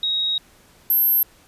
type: tone pair in turn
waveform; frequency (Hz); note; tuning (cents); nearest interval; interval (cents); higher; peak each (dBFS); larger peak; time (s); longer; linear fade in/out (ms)
sine; 3784 / 12728; A#7 / G9; +25 / +25; octave + major sixth; 2100; second; -19 / -14; second; 0.03-0.38 / 0.9-1.23; first; 2
effects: pink hiss -53 dBFS RMS until 1.47 s + resampled to 32000 Hz